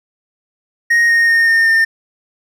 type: tone with pitch steps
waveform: triangle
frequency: 1869 / 1853.9 / 1839 / 1824.2 / 1809.5 Hz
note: A#6 / A#6 / A#6 / A#6 / A6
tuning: +4 / -10 / -24 / -38 / +48 cents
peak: -7 dBFS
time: 0.9-1.85 s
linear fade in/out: 10 ms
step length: 190 ms
effects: none